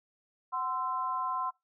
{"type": "tone with amplitude modulation", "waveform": "sine", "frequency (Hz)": 1037, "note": "C6", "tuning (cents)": -16, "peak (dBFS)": -26, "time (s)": [0.52, 1.51], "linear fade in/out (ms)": 20, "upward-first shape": "sine", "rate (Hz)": 293, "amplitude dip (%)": 90, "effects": ["noise-tail reverb RT60 0.2 s tail -23 dB re dry"]}